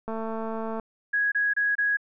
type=click train; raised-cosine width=1 ms; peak=-20 dBFS; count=161; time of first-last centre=0.08-0.797 s; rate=223 Hz
type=tone bursts; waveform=sine; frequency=1661.2 Hz; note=G#6; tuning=in tune; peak=-21 dBFS; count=4; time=1.13-1.971 s; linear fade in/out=10 ms; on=190 ms; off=27 ms
effects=none